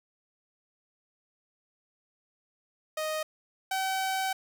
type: tone pair in turn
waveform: sawtooth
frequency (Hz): 622.3 / 764.1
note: D#5 / G5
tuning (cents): 0 / -44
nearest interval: major third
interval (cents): 356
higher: second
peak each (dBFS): -26 / -24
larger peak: second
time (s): 2.97-3.23 / 3.71-4.33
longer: second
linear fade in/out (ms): 5
effects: none